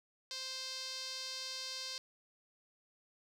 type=tone with band-pass filter; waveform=sawtooth; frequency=523 Hz; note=C5; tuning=1 cent flat; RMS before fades=-43 dBFS; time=0.31-1.98 s; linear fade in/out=0 ms; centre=4700 Hz; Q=3.6; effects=none